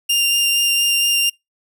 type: tone with vibrato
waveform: sawtooth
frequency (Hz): 2794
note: F7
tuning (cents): 0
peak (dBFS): -11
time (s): 0.09-1.3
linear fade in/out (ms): 10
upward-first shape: sine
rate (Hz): 4.3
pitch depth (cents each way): 8
effects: noise-tail reverb RT60 0.2 s tail -26 dB re dry